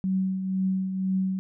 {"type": "tone with tremolo", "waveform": "sine", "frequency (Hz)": 189.1, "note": "F#3", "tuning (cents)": 38, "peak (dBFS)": -21, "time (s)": [0.04, 1.39], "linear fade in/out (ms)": 0, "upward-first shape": "triangle", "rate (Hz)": 2, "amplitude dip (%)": 55, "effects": []}